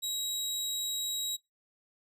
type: tone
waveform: 25% pulse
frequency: 3838 Hz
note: A#7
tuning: 50 cents sharp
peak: -28 dBFS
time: 0.02-1.37 s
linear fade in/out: 20 ms
effects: noise-tail reverb RT60 0.2 s tail -24 dB re dry